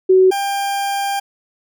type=tone pair in turn; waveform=sine / 40% pulse; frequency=374.9 / 796.5 Hz; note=F#4 / G5; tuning=+23 / +27 cents; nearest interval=octave + minor second; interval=1304 cents; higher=second; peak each=-7 / -17 dBFS; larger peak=first; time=0.09-0.31 / 0.31-1.2 s; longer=second; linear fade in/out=10 ms; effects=none